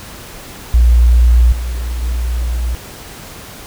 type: tone with level steps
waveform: sine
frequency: 59.5 Hz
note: A#1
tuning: 36 cents sharp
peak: -5 / -17 / -14 dBFS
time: 0.74-2.75 s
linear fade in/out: 0 ms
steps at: 1.52 / 2.02 s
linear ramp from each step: 5 ms
effects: pink hiss -33 dBFS RMS until 3.66 s